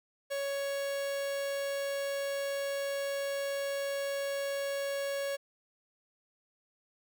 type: tone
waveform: 45% pulse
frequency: 557 Hz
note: C#5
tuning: 8 cents sharp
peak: -32 dBFS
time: 0.3-5.37 s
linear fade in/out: 20 ms
effects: none